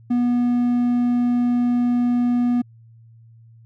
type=tone; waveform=triangle; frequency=243.1 Hz; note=B3; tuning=27 cents flat; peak=-14 dBFS; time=0.1-2.62 s; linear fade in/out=10 ms; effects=added 114 Hz sine -45 dBFS peak until 3.65 s